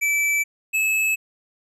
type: tone pair in turn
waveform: square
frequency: 2315 / 2598 Hz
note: D7 / E7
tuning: -25 / -26 cents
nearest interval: major second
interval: 199 cents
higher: second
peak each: -19 dBFS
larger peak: neither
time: 0.01-0.44 / 0.73-1.16 s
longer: neither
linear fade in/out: 20 ms
effects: resampled to 32000 Hz